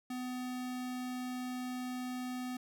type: tone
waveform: square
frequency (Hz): 251.4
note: B3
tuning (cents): +31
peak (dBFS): -38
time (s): 0.1-2.57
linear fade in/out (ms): 5
effects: none